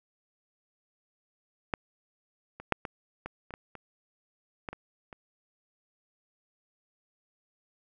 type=clicks; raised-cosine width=0.5 ms; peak=-13 / -27 / -8 / -20 / -22 / -28 / -23 / -28 / -20 / -25 / -29 dBFS; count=11; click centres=1.738 / 2.6 / 2.723 / 2.852 / 3.26 / 3.507 / 3.539 / 3.753 / 4.688 / 4.73 / 5.128 s; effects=none